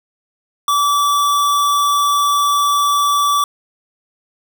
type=tone; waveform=square; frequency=1155 Hz; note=D6; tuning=29 cents flat; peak=-13 dBFS; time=0.68-3.44 s; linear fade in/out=2 ms; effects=none